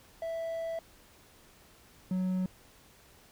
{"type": "tone pair in turn", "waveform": "triangle", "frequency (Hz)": [659.3, 185.01], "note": ["E5", "F#3"], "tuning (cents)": [0, 0], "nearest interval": "octave + minor seventh", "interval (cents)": 2200, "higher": "first", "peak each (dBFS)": [-31, -26], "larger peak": "second", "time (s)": [[0.22, 0.79], [2.11, 2.46]], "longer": "first", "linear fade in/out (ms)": 2, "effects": ["pink hiss -59 dBFS RMS until 3.31 s"]}